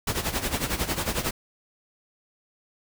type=noise with tremolo; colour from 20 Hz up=pink; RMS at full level=-25 dBFS; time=0.07-1.31 s; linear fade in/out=5 ms; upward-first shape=sine; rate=11 Hz; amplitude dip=75%; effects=none